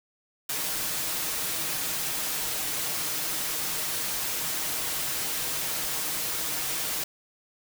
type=noise with comb filter; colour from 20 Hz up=white; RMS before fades=-30 dBFS; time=0.49-7.04 s; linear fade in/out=5 ms; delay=6.4 ms; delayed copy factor=+0.5; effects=none